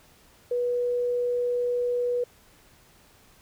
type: tone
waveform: sine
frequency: 487.7 Hz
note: B4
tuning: 22 cents flat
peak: -23 dBFS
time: 0.51-2.24 s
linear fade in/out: 5 ms
effects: pink hiss -57 dBFS RMS until 3.41 s